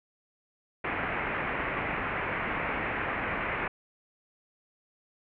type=low-pass noise; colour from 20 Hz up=white; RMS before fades=-32 dBFS; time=0.84-3.68 s; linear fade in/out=5 ms; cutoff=2400 Hz; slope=48 dB/octave; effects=none